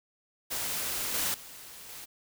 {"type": "noise with level steps", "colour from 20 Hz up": "white", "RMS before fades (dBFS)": [-33, -30, -47, -44], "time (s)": [0.5, 2.06], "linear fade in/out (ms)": 20, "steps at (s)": [1.14, 1.34, 1.89], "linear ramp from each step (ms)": 2, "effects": []}